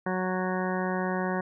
harmonic tone, 184.7 Hz, F#3, 3 cents flat, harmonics 1 / 2 / 3 / 4 / 5 / 6 / 8 / 9 / 10, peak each -30 / -33 / -35 / -36 / -37 / -38 / -39 / -40 / -40 dBFS, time 0.06-1.41 s, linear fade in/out 5 ms, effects none

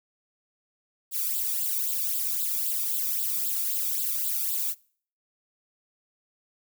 violet noise with flanger, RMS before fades -28 dBFS, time 1.11-4.75 s, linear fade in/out 50 ms, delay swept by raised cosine 0.24 to 0.88 ms, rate 3.8 Hz, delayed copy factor +1, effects noise-tail reverb RT60 0.5 s tail -24 dB re dry

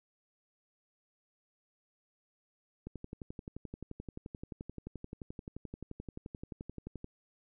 click train, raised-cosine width 3 ms, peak -29 dBFS, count 49, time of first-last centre 2.87-7.044 s, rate 11.5 Hz, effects none

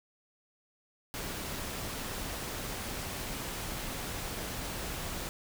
pink noise, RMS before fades -38 dBFS, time 1.14-5.29 s, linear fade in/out 0 ms, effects none

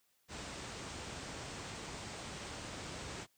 pink low-pass noise, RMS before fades -45 dBFS, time 0.28-3.27 s, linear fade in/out 50 ms, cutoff 8800 Hz, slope 96 dB/octave, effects white hiss -75 dBFS RMS until 3.37 s + high-pass 60 Hz 12 dB/octave

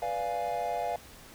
triangle chord, B diminished seventh, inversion none, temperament equal, 493.9 / 587.3 / 698.5 / 830.6 Hz, B4 / D5 / F5 / Ab5, 0 / 0 / 0 / 0 cents, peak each -36 / -35 / -30 / -34 dBFS, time 0.02-0.96 s, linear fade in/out 2 ms, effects pink hiss -51 dBFS RMS until 1.34 s

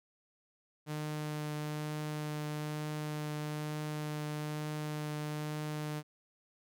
sawtooth tone with vibrato, 151.2 Hz, D#3, 49 cents flat, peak -32 dBFS, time 0.86-6.03 s, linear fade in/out 50 ms, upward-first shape triangle, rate 1.1 Hz, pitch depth 10 cents each way, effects none

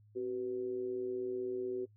sine tone with amplitude modulation, 376.8 Hz, F#4, 32 cents sharp, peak -31 dBFS, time 0.15-1.86 s, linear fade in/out 20 ms, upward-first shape sine, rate 116 Hz, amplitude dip 65%, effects noise-tail reverb RT60 0.1 s tail -21 dB re dry + added 105 Hz sine -60 dBFS peak until 1.96 s

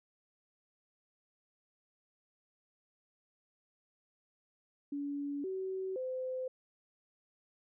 sine tone with pitch steps, 285.1 / 378.8 / 514 Hz, C#4 / F#4 / C5, +49 / +41 / -31 cents, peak -35 dBFS, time 4.92-6.48 s, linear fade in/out 5 ms, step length 520 ms, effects none

